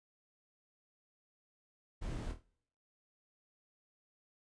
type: noise with echo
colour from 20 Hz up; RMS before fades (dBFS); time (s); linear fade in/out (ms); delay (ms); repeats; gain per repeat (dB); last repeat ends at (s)
brown; -40; 2.01-2.33; 20; 25; 4; -7; 2.43
effects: noise-tail reverb RT60 0.7 s tail -24 dB re dry + resampled to 22050 Hz